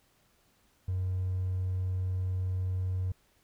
triangle tone with hard clipping, 92.5 Hz, F#2, in tune, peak -29 dBFS, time 0.88-3.12 s, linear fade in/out 5 ms, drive 4 dB, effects pink hiss -68 dBFS RMS until 3.43 s

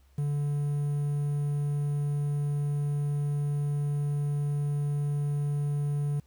triangle tone with quantisation, 144.9 Hz, D3, 23 cents flat, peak -24 dBFS, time 0.18-6.2 s, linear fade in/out 5 ms, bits 9, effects added 67 Hz sine -58 dBFS peak until 6.26 s + pink hiss -69 dBFS RMS until 6.26 s

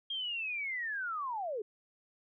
sine linear sweep, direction down, 3242 to 393.6 Hz, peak -34 dBFS, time 0.1-1.62 s, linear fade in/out 5 ms, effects none

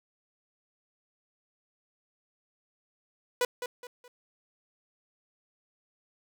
sawtooth tone with echo, 492 Hz, B4, 7 cents flat, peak -20 dBFS, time 3.41-3.45 s, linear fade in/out 2 ms, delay 210 ms, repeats 3, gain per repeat -9 dB, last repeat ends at 4.08 s, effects none

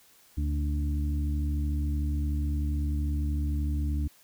harmonic tone with a mistuned harmonic, 73.3 Hz, D2, 3 cents flat, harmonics 1 / 2 / 3 / 4, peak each -26 / -38 / -40 / -37 dBFS, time 0.37-4.08 s, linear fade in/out 10 ms, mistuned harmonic 3, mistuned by +24 cents, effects white hiss -59 dBFS RMS until 4.23 s

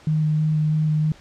sine tone with vibrato, 154.3 Hz, D#3, 14 cents flat, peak -17 dBFS, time 0.07-1.12 s, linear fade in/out 2 ms, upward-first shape square, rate 3.1 Hz, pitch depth 9 cents each way, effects pink hiss -49 dBFS RMS until 1.2 s + low-pass 6000 Hz 12 dB/octave

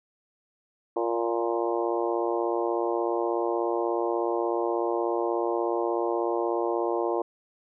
harmonic tone with a mistuned harmonic, 116.54 Hz, A#2, in tune, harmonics 3 / 4 / 5 / 6 / 7 / 8 / 9, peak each -28 / -30 / -32 / -34 / -35 / -36 / -37 dBFS, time 0.96-7.22 s, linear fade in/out 5 ms, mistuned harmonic 7, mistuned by +16 cents, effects none

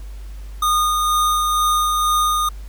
square tone with tremolo, 1227 Hz, D#6, 25 cents flat, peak -15 dBFS, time 0.62-2.49 s, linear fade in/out 5 ms, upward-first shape sine, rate 2.1 Hz, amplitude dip 25%, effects added 50 Hz sine -30 dBFS peak until 2.68 s + pink hiss -49 dBFS RMS until 2.68 s

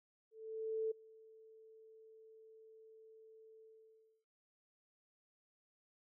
sine tone with ADSR envelope, 441.8 Hz, A4, 7 cents sharp, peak -34 dBFS, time 0.31-4.25 s, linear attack 600 ms, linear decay 10 ms, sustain -24 dB, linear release 630 ms, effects none

